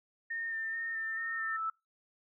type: tone with vibrato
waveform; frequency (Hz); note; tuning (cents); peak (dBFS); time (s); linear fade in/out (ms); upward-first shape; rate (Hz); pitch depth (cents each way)
sine; 1814; A#6; -48; -34; 0.3-1.57; 10; square; 2.3; 16
type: tone with exponential growth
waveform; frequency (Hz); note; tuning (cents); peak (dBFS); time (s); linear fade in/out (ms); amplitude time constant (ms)
sine; 1315; E6; -5; -30; 0.45-1.7; 5; 270
effects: noise-tail reverb RT60 0.2 s tail -23 dB re dry